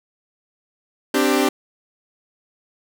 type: chord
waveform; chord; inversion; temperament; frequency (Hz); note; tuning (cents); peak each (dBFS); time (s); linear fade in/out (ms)
sawtooth; C suspended second; none; equal with one note detuned; 261.6 / 295.9 / 392; C4 / D4 / G4; 0 / +13 / 0; -16; 1.14-1.49; 5
effects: none